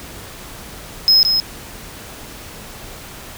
triangle tone with echo, 5130 Hz, E8, 48 cents flat, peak -7 dBFS, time 1.08-1.23 s, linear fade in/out 0 ms, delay 170 ms, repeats 1, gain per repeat -5 dB, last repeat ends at 1.4 s, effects pink hiss -35 dBFS RMS until 3.37 s

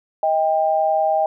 sine tone pair together, 632 / 793.3 Hz, D#5 / G5, +27 / +20 cents, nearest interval major third, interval 393 cents, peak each -18 dBFS, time 0.23-1.26 s, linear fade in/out 2 ms, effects none

